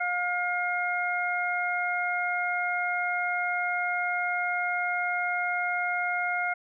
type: harmonic tone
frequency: 712 Hz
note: F5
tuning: 33 cents sharp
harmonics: 1 / 2 / 3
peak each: -30 / -30 / -30 dBFS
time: 0-6.54 s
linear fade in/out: 10 ms
effects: none